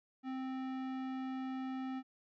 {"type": "tone with tanh clipping", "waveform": "sine", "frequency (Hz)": 261.6, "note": "C4", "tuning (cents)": 0, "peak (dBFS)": -40, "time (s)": [0.23, 2.03], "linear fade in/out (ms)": 50, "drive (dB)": 18, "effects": []}